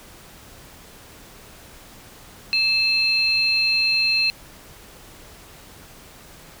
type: tone pair together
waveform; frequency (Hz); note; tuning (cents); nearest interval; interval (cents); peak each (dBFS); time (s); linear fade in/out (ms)
sine; 2629 / 4173; E7 / C8; -5 / -5; minor sixth; 800; -19; 2.53-4.3; 0
effects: tanh soft clip ceiling -9 dBFS + pink hiss -45 dBFS RMS until 6.6 s